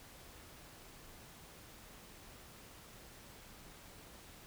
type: silence
effects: pink hiss -56 dBFS RMS until 4.46 s